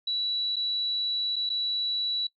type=tone with dropouts; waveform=sine; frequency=3932 Hz; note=B7; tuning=8 cents flat; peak=-26 dBFS; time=0.07-2.27 s; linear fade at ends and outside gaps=5 ms; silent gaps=0.559-0.565 / 1.359-1.363 / 1.493-1.5 s; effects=noise-tail reverb RT60 0.1 s tail -20 dB re dry